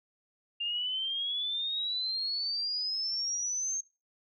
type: exponential sweep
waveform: sine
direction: up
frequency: 2791 to 6440 Hz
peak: -30 dBFS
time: 0.6-3.81 s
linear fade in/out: 10 ms
effects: noise-tail reverb RT60 0.3 s tail -23 dB re dry